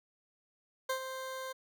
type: tone with ADSR envelope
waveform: 20% pulse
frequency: 523.3 Hz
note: C5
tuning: in tune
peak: -25 dBFS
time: 0.89-1.53 s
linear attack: 8 ms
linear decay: 90 ms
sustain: -9 dB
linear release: 14 ms
effects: none